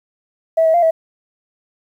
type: tone with pitch steps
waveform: sine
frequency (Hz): 651 / 643 / 693 / 649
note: E5 / E5 / F5 / E5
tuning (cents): -22 / -43 / -14 / -27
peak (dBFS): -9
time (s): 0.57-0.91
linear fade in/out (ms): 10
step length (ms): 85
effects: tanh soft clip ceiling -5 dBFS + 8-bit